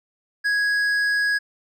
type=tone with hard clipping; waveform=triangle; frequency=1661.2 Hz; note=G#6; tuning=in tune; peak=-20 dBFS; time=0.44-1.39 s; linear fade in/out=20 ms; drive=10 dB; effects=none